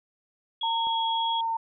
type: tone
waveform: sine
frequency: 3322 Hz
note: G#7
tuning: in tune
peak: -29 dBFS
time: 0.61-1.41 s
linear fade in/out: 5 ms
type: tone with vibrato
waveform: sine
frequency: 910 Hz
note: A#5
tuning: 42 cents flat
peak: -25 dBFS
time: 0.63-1.57 s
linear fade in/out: 5 ms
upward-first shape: triangle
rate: 1.8 Hz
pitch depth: 10 cents each way
type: click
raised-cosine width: 1 ms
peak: -30 dBFS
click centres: 0.87 s
effects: none